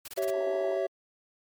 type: noise bursts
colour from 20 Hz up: white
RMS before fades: -41 dBFS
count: 5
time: 0.05-0.305 s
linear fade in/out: 5 ms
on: 31 ms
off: 25 ms
type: chord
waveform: triangle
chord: C# diminished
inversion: second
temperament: equal with one note detuned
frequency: 384.2 / 554.4 / 659.3 Hz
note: G4 / C#5 / E5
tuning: -35 / 0 / 0 cents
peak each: -29 dBFS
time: 0.17-0.87 s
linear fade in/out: 10 ms
type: band-pass noise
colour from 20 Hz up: white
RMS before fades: -43 dBFS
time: 0.33-0.78 s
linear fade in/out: 10 ms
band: 270 to 940 Hz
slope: 96 dB/octave
effects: MP3 96 kbps